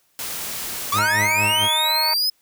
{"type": "noise", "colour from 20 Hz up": "white", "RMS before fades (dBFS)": -29, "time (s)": [0.19, 0.99], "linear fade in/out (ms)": 0}
{"type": "tone with tremolo", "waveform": "sawtooth", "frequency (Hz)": 105.7, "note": "G#2", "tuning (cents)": 31, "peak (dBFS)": -20, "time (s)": [0.92, 1.69], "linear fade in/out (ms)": 50, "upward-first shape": "sine", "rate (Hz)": 4.3, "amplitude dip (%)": 80}
{"type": "linear sweep", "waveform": "45% pulse", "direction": "up", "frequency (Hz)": [1108.7, 5130], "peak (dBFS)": -18, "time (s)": [0.92, 2.3], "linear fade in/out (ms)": 5}
{"type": "harmonic tone", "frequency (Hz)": 312.2, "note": "D#4", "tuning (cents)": 6, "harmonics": [2, 3, 4, 5, 6, 7, 8], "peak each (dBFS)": [-32, -23, -34, -35, -37, -30, -34], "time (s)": [0.98, 2.14], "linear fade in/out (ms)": 5}
{"effects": ["white hiss -63 dBFS RMS until 2.41 s"]}